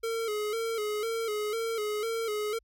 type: tone with vibrato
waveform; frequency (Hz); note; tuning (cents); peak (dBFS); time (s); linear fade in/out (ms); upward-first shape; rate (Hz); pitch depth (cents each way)
square; 438.1; A4; -7; -30; 0.03-2.59; 10; square; 2; 68
effects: added 50 Hz sine -65 dBFS peak until 2.63 s